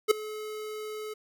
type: tone with ADSR envelope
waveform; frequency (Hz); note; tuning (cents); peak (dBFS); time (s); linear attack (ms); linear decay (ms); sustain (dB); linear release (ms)
square; 428.7; A4; -45; -16; 0.08-1.14; 30; 6; -20; 10
effects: none